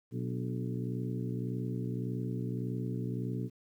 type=harmonic tone with a mistuned harmonic; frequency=61.74 Hz; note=B1; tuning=in tune; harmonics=2 / 3 / 4 / 5 / 6 / 7; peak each=-35 / -39 / -41 / -43 / -45 / -46 dBFS; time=0.11-3.5 s; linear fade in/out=50 ms; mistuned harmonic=5; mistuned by=-62 cents; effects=11-bit